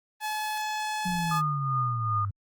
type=tone; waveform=sawtooth; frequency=856 Hz; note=A5; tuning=48 cents flat; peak=-25 dBFS; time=0.2-1.42 s; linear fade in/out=50 ms
type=exponential sweep; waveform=sine; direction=down; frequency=185 to 97.7 Hz; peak=-28 dBFS; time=1.05-2.31 s; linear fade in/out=10 ms
type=tone with tremolo; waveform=sine; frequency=1223 Hz; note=D#6; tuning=30 cents flat; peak=-24 dBFS; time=1.31-2.25 s; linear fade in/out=2 ms; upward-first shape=triangle; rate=2.6 Hz; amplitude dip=65%
effects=Opus 24 kbps